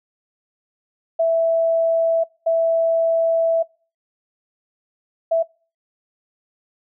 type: tone bursts at uneven times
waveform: sine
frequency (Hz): 659.3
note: E5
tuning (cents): 0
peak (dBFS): -14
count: 3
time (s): 1.19-2.24 / 2.46-3.63 / 5.31-5.43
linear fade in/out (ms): 10
effects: noise-tail reverb RT60 0.4 s tail -26 dB re dry